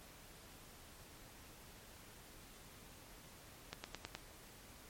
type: accelerating click train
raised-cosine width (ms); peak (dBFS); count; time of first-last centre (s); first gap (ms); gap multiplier
0.2; -25; 5; 3.73-4.151; 110; 0.97
effects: pink hiss -58 dBFS RMS until 4.89 s + MP3 64 kbps